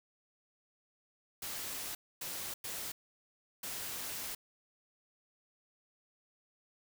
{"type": "noise bursts at uneven times", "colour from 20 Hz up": "white", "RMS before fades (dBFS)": -41, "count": 4, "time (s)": [[1.42, 1.95], [2.21, 2.54], [2.64, 2.92], [3.63, 4.35]], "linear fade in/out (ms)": 5, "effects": []}